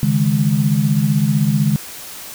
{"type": "chord", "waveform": "sine", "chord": "C# suspended second", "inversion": "none", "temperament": "equal with one note detuned", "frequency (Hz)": [139.8, 155.56, 207.7], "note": ["C#3", "D#3", "G#3"], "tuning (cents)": [15, 0, 0], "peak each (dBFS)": -17, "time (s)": [0.03, 1.76], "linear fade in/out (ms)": 0, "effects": ["white hiss -33 dBFS RMS until 2.34 s"]}